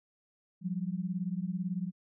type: beating tone pair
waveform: sine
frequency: 174.61 / 192.61 Hz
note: F3 / G3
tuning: 0 / -30 cents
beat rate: 18 Hz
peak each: -34 / -35 dBFS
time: 0.61-1.92 s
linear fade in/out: 50 ms
effects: none